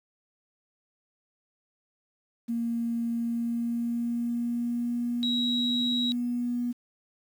sine tone with pitch glide, 233.1 to 242.3 Hz, A#3 to B3, 0 to -33 cents, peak -26 dBFS, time 2.48-6.73 s, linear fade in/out 20 ms, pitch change +67 cents, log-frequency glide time 3.15-5.81 s
sine tone, 3851 Hz, B7, 44 cents flat, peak -26 dBFS, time 5.23-6.12 s, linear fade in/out 0 ms
effects tanh soft clip ceiling -16 dBFS + 9-bit

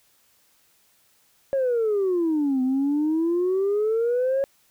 sine exponential two-way sweep, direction down then up, 554.4 to 254 to 554.4 Hz, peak -18 dBFS, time 1.53-4.44 s, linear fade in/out 0 ms, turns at 2.62 s, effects tanh soft clip ceiling -17 dBFS + white hiss -62 dBFS RMS until 4.7 s

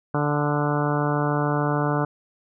harmonic tone with a mistuned harmonic, 146.83 Hz, D3, in tune, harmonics 1 / 2 / 3 / 4 / 5 / 6 / 7 / 8 / 9 / 10, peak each -24 / -27 / -29 / -30 / -31 / -32 / -32 / -33 / -34 / -34 dBFS, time 0.14-2.05 s, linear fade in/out 5 ms, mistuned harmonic 8, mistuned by +19 cents, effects none

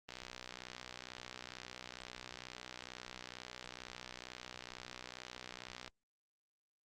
click train, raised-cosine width 0.2 ms, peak -28 dBFS, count 361, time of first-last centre 0.09-5.878 s, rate 62.2 Hz, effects Opus 32 kbps

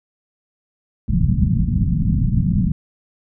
white low-pass noise, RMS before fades -17 dBFS, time 1.08-2.72 s, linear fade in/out 5 ms, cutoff 210 Hz, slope 48 dB/octave, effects none

